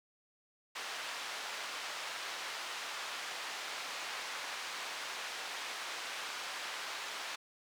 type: band-pass noise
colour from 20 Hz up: pink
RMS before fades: -42 dBFS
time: 0.75-7.36 s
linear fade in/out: 10 ms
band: 950 to 5400 Hz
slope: 12 dB/octave
effects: none